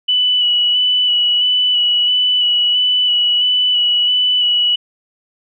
sine tone with vibrato, 2960 Hz, F#7, in tune, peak -11 dBFS, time 0.08-4.76 s, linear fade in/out 10 ms, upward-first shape square, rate 1.5 Hz, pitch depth 15 cents each way, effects none

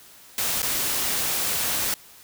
white noise with dropouts, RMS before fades -25 dBFS, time 0.38-1.94 s, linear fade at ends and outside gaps 1 ms, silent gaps 0.619-0.629 s, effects white hiss -49 dBFS RMS until 2.23 s

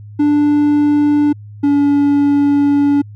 triangle tone pair in turn, 293.6 / 285.6 Hz, D4 / D4, 0 / -48 cents, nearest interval unison, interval 48 cents, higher first, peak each -7 dBFS, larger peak neither, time 0.19-1.33 / 1.63-3.02 s, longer second, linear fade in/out 10 ms, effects added 104 Hz sine -31 dBFS peak until 3.15 s

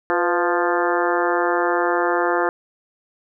harmonic tone with a mistuned harmonic, 175 Hz, F3, 4 cents sharp, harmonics 2 / 3 / 4 / 5 / 6 / 7 / 8 / 9 / 10, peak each -22 / -24 / -25 / -26 / -27 / -27 / -28 / -29 / -29 dBFS, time 0.1-2.49 s, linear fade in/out 0 ms, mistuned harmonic 3, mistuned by -59 cents, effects none

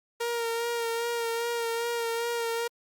sawtooth tone with vibrato, 466.2 Hz, A#4, in tune, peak -24 dBFS, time 0.2-2.68 s, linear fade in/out 10 ms, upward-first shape sine, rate 2.5 Hz, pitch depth 26 cents each way, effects Opus 48 kbps

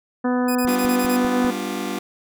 harmonic tone, 248.9 Hz, B3, 14 cents sharp, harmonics 1 / 2 / 3 / 4 / 5 / 6 / 7, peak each -19 / -25 / -29 / -31 / -33 / -35 / -36 dBFS, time 0.24-1.51 s, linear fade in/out 10 ms
5% pulse tone bursts, 2489 Hz, D#7, in tune, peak -18 dBFS, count 7, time 0.48-1.165 s, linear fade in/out 5 ms, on 73 ms, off 29 ms
click train, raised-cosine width 5 ms, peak -23 dBFS, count 5, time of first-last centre 0.65-1.448 s, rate 5.01 Hz
sawtooth chord, G dominant seventh, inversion none, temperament just, 196 / 245 / 294 / 352.8 Hz, G3 / B3 / D4 / F4, 0 / -14 / +2 / +18 cents, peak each -26 dBFS, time 0.67-1.99 s, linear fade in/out 5 ms
effects none

